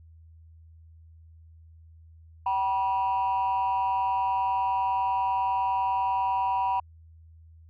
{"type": "tone pair together", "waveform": "sine", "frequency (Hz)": [768.9, 971], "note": ["G5", "B5"], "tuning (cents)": [-34, -30], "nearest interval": "major third", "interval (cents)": 404, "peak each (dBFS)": [-26, -23], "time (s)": [2.46, 6.8], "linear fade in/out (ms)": 5, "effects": ["tanh soft clip ceiling -20 dBFS", "added 81 Hz sine -49 dBFS peak until 7.69 s"]}